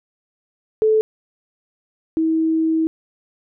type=tone pair in turn; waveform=sine; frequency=435.6 / 321.4 Hz; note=A4 / E4; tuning=-17 / -44 cents; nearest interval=perfect fourth; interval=527 cents; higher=first; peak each=-12 / -15 dBFS; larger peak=first; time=0.82-1.01 / 2.17-2.87 s; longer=second; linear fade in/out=0 ms; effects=none